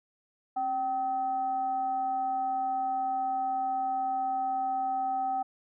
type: tone with frequency modulation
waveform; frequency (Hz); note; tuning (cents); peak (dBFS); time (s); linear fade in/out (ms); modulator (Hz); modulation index
sine; 771; G5; -29; -27; 0.56-5.43; 10; 502; 0.3
effects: none